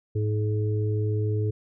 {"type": "harmonic tone", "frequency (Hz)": 106.2, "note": "G#2", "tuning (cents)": 39, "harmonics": [1, 3, 4], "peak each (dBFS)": [-23, -36, -31], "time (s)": [0.15, 1.51], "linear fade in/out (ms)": 10, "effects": []}